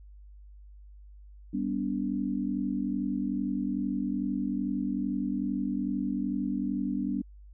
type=chord; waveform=sine; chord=G major; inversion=none; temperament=equal with one note detuned; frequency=196 / 246.9 / 289.3 Hz; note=G3 / B3 / D4; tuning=0 / 0 / -26 cents; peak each=-32 dBFS; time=1.53-7.22 s; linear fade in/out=10 ms; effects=added 50 Hz sine -47 dBFS peak until 7.53 s